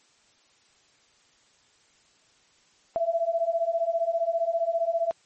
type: beating tone pair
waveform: sine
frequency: 659.3 / 674.3 Hz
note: E5 / E5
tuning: 0 / +39 cents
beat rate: 15 Hz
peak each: -27 / -25 dBFS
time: 2.96-5.11 s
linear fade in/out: 0 ms
effects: white hiss -62 dBFS RMS until 5.25 s + MP3 32 kbps